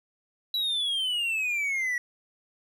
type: exponential sweep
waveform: triangle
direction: down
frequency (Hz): 3951 to 1920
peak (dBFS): -24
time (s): 0.54-1.98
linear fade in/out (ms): 2
effects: none